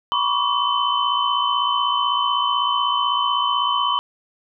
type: tone cluster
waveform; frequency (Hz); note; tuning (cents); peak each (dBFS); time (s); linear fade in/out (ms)
sine; 977 / 1099 / 1155 / 3045; B5 / C#6 / D6 / F#7; -19 / -15 / -29 / +49; -23; 0.12-3.99; 0
effects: none